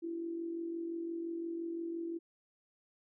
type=tone with amplitude modulation; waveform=sine; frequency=335 Hz; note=E4; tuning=28 cents sharp; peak=-34 dBFS; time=0.02-2.19 s; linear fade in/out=20 ms; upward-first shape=sine; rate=45.8 Hz; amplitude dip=50%; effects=none